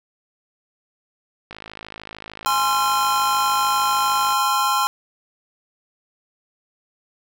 click train, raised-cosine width 0.3 ms, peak -19 dBFS, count 151, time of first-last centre 1.51-4.324 s, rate 53.3 Hz
square chord, F minor, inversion first, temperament equal with one note detuned, 830.6 / 1046.5 / 1363.4 Hz, Ab5 / C6 / F6, 0 / 0 / -42 cents, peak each -24 / -21 / -23 dBFS, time 2.46-4.87 s, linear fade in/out 0 ms
effects none

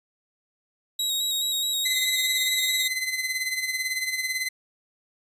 sawtooth tone with vibrato, 3811 Hz, A#7, 38 cents sharp, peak -21 dBFS, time 0.99-2.88 s, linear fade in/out 5 ms, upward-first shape square, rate 4.7 Hz, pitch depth 21 cents each way
sawtooth tone with tremolo, 2043 Hz, C7, 42 cents flat, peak -20 dBFS, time 1.85-4.49 s, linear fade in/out 10 ms, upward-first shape sine, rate 18 Hz, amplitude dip 60%
effects resampled to 32000 Hz

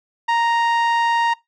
sawtooth tone with low-pass filter, 932.3 Hz, A#5, in tune, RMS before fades -18 dBFS, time 0.28-1.34 s, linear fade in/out 10 ms, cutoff 2900 Hz, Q 0.55, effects noise-tail reverb RT60 0.2 s tail -23 dB re dry

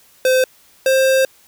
square tone pair in turn, 516 / 528.7 Hz, C5 / C5, -24 / +18 cents, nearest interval unison, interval 42 cents, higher second, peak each -12 dBFS, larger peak neither, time 0.25-0.44 / 0.86-1.25 s, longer second, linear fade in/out 2 ms, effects white hiss -51 dBFS RMS until 1.47 s

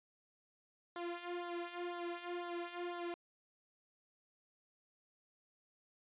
sawtooth tone with flanger, 348.5 Hz, F4, 4 cents flat, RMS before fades -43 dBFS, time 0.96-3.14 s, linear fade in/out 0 ms, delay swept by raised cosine 0.38 to 2.78 ms, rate 2 Hz, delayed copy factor -1, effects resampled to 8000 Hz

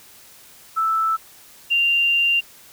sine tone pair in turn, 1318.5 / 2782 Hz, E6 / F7, 0 / -7 cents, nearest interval octave + minor second, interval 1293 cents, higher second, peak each -17 / -15 dBFS, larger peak second, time 0.76-1.17 / 1.7-2.41 s, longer second, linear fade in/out 20 ms, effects white hiss -47 dBFS RMS until 2.72 s

